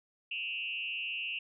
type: tone with frequency modulation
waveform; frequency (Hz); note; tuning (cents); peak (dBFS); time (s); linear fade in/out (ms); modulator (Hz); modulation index
sine; 2727; F7; -42; -34; 0.31-1.39; 5; 173; 1.1
effects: none